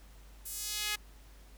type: tone with high-pass filter sweep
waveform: sawtooth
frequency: 420 Hz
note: G#4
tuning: 19 cents sharp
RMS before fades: -37 dBFS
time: 0.45-0.96 s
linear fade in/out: 10 ms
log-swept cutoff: 11000 to 2000 Hz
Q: 1.1
effects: added 50 Hz sine -52 dBFS peak until 1.57 s + pink hiss -61 dBFS RMS until 1.57 s